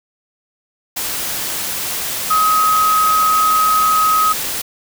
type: tone in noise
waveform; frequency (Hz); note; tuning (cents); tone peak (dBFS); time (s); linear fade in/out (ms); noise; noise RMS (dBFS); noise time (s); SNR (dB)
sine; 1266; D#6; +30; -11; 2.3-4.33; 10; white; -22; 0.96-4.62; +8
effects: none

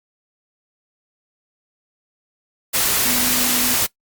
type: tone in noise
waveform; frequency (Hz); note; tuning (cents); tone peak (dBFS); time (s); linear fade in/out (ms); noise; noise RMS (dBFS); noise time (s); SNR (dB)
sine; 246.9; B3; 0; -26; 3.04-3.75; 20; white; -18; 2.73-3.87; -11
effects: noise-tail reverb RT60 0.1 s tail -20 dB re dry + Opus 48 kbps

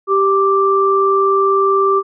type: tone pair together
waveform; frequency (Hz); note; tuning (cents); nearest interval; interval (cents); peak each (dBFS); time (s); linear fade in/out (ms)
sine; 391.4 / 1175.1; G4 / D6; -3 / +1; octave + perfect fifth; 1904; -13; 0.07-2.03; 50
effects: none

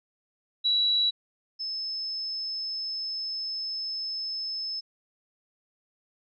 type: tone pair in turn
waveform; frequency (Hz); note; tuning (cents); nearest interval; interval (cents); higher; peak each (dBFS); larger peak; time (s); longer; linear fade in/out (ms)
sine; 3916 / 5227; B7 / E8; -15 / -16; perfect fourth; 499; second; -21 / -30; first; 0.64-1.11 / 1.59-4.81; second; 20
effects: none

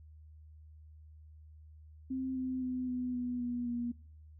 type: tone with pitch steps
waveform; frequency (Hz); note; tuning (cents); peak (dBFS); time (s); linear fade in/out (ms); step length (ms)
sine; 261.6 / 257.7 / 253.9 / 250.1 / 246.3 / 242.7 / 239.1; C4 / C4 / B3 / B3 / B3 / B3 / A#3; 0 / -26 / +48 / +22 / -5 / -30 / +44; -33; 2.1-3.92; 10; 260
effects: noise-tail reverb RT60 0.6 s tail -23 dB re dry + added 77 Hz sine -52 dBFS peak until 4.39 s

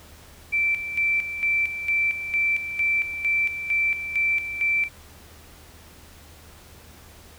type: tone with tremolo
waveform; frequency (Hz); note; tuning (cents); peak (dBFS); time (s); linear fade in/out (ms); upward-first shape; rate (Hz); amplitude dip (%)
sine; 2337; D7; -9; -19; 0.52-4.89; 20; square; 2.2; 65
effects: added 78 Hz sine -50 dBFS peak until 7.38 s + pink hiss -49 dBFS RMS until 7.38 s

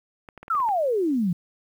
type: clicks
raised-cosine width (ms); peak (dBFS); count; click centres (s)
0.5; -26; 7; 0.288 / 0.377 / 0.43 / 0.481 / 0.551 / 0.602 / 0.689
type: exponential sweep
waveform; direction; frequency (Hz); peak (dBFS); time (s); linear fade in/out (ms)
sine; down; 1393 to 164.81; -20; 0.5-1.33; 5
effects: 9-bit

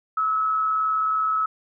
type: tone with amplitude modulation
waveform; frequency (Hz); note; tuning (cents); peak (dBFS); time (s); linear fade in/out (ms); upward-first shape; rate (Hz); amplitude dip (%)
sine; 1292; E6; -35; -18; 0.17-1.46; 5; sine; 139; 35
effects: none

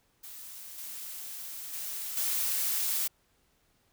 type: noise with level steps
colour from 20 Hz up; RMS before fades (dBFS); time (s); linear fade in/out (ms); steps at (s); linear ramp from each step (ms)
blue; -45 / -41 / -37 / -30; 0.23-3.08; 10; 0.78 / 1.73 / 2.17; 2
effects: pink hiss -70 dBFS RMS until 3.92 s

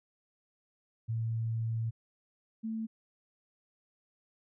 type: tone pair in turn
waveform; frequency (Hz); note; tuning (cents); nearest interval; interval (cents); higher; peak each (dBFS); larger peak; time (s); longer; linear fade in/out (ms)
sine; 113.4 / 222.3; A#2 / A3; -47 / +18; octave; 1165; second; -30 / -33; first; 1.08-1.91 / 2.63-2.87; first; 20
effects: none

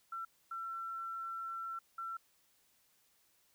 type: tone bursts at uneven times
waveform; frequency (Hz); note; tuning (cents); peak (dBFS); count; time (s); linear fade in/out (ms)
sine; 1348; E6; +38; -39; 3; 0.12-0.25 / 0.51-1.79 / 1.98-2.17; 5
effects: white hiss -72 dBFS RMS until 3.54 s

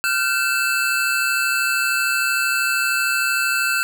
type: tone cluster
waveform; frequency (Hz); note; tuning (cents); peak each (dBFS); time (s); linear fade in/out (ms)
square; 1396 / 1529 / 2645; F6 / G6 / E7; -1 / -44 / +5; -23; 0.04-3.83; 0
effects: none

